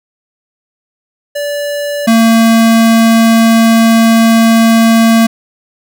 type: tone pair in turn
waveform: square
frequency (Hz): 580 / 226.9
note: D5 / A#3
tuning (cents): -22 / -47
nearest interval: octave + major third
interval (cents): 1625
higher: first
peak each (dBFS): -15 / -5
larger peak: second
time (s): 1.35-2.07 / 2.07-5.27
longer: second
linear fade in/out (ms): 10
effects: none